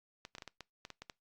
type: clicks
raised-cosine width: 0.2 ms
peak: -28 dBFS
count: 10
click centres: 0.251 / 0.351 / 0.383 / 0.422 / 0.477 / 0.607 / 0.851 / 0.903 / 1.02 / 1.098 s
effects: noise-tail reverb RT60 0.2 s tail -24 dB re dry + Opus 48 kbps